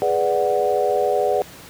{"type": "chord", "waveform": "sine", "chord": "G# half-diminished seventh", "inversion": "none", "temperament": "equal", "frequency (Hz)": [415.3, 493.9, 587.3, 740], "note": ["G#4", "B4", "D5", "F#5"], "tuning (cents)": [0, 0, 0, 0], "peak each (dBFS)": -22, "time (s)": [0.02, 1.42], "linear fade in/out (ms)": 0, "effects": ["pink hiss -41 dBFS RMS until 1.69 s", "high-pass 80 Hz 12 dB/octave"]}